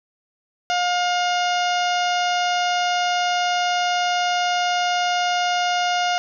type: harmonic tone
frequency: 712 Hz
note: F5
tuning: 33 cents sharp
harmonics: 1 / 2 / 3 / 4 / 5 / 6 / 7 / 8 / 9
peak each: -20 / -26 / -31 / -28 / -33 / -37 / -34 / -36 / -38 dBFS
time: 0.7-6.18 s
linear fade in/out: 0 ms
effects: none